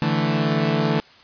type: chord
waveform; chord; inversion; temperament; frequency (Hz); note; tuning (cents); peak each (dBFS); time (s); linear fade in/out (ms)
sawtooth; D suspended second; none; equal; 146.83 / 164.81 / 220; D3 / E3 / A3; 0 / 0 / 0; -19; 0.02-1; 0
effects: white hiss -49 dBFS RMS until 1.23 s + resampled to 11025 Hz